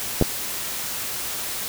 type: clicks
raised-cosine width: 2 ms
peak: -4 dBFS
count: 2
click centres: 0.213 / 0.224 s
effects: white hiss -29 dBFS RMS until 1.68 s